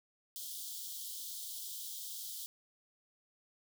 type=high-pass noise; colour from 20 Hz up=white; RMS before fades=-44 dBFS; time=0.36-2.46 s; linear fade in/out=0 ms; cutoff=3100 Hz; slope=96 dB/octave; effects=none